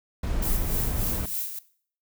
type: noise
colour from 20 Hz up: brown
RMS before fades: -27 dBFS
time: 0.23-1.26 s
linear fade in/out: 5 ms
type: noise with tremolo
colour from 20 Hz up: violet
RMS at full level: -29 dBFS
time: 0.42-1.59 s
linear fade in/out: 5 ms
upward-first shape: sine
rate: 3.4 Hz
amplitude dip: 60%
effects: noise-tail reverb RT60 0.5 s tail -17 dB re dry